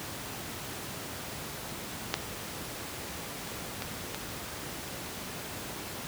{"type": "clicks", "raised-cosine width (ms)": 0.2, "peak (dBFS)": [-8, -24, -17, -17], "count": 4, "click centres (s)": [2.141, 3.474, 3.822, 4.146], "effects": ["pink hiss -39 dBFS RMS until 6.07 s", "high-pass 80 Hz 12 dB/octave"]}